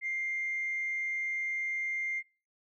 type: tone with frequency modulation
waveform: sine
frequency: 2100 Hz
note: C7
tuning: 6 cents sharp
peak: -30 dBFS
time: 0.01-2.23 s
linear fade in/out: 50 ms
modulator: 88.5 Hz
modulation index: 0.3
effects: noise-tail reverb RT60 0.4 s tail -26 dB re dry + tanh soft clip ceiling -26 dBFS